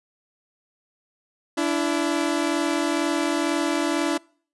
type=tone pair together; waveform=sawtooth; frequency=290.8 / 332.9 Hz; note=D4 / E4; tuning=-17 / +17 cents; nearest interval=major second; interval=234 cents; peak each=-20 dBFS; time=1.57-4.18 s; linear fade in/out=10 ms; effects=noise-tail reverb RT60 0.5 s tail -26 dB re dry + resampled to 24000 Hz